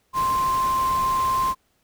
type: tone in noise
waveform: sine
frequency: 1048 Hz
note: C6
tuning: 2 cents sharp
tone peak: -19 dBFS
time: 0.13-1.55 s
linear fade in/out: 50 ms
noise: pink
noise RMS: -34 dBFS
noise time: 0.13-1.55 s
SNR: +12 dB
effects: pink hiss -67 dBFS RMS until 1.83 s